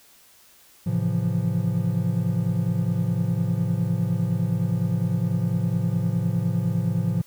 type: chord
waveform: triangle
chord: F major seventh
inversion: first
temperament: equal with one note detuned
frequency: 110 / 134.26 / 164.81 / 174.61 Hz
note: A2 / C3 / E3 / F3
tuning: 0 / +45 / 0 / 0 cents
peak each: -24 / -26 / -26 / -23 dBFS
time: 0.86-7.22 s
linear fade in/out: 10 ms
effects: white hiss -54 dBFS RMS until 7.26 s